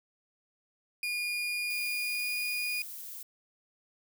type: tone with pitch glide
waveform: 35% pulse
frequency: 2434 to 2452 Hz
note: D#7 to D#7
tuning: -39 to -26 cents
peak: -29 dBFS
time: 1.03-2.82 s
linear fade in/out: 2 ms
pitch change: +13 cents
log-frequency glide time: 1.88-2.35 s
type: noise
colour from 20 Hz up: violet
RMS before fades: -43 dBFS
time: 1.7-3.23 s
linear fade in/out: 5 ms
effects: none